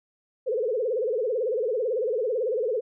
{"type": "tone with vibrato", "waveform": "sine", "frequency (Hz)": 470, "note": "A#4", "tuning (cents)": 14, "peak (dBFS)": -23, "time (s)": [0.46, 2.81], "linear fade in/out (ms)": 20, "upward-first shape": "sine", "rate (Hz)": 18, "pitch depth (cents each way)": 200, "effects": []}